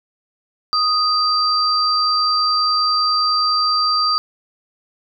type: tone pair together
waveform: sine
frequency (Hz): 1244.5 / 4695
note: D#6 / D8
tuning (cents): 0 / -1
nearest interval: octave + major seventh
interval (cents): 2299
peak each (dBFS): -17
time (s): 0.73-4.18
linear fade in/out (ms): 0
effects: none